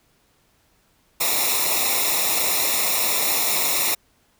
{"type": "noise with comb filter", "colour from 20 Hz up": "white", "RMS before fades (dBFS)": -21, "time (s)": [1.2, 3.95], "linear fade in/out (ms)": 10, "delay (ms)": 0.64, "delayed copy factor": -0.85, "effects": ["pink hiss -62 dBFS RMS until 4.39 s"]}